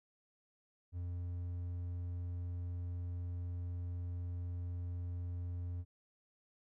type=tone; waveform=triangle; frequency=88 Hz; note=F2; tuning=14 cents sharp; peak=-36 dBFS; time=0.92-5.85 s; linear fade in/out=50 ms; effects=none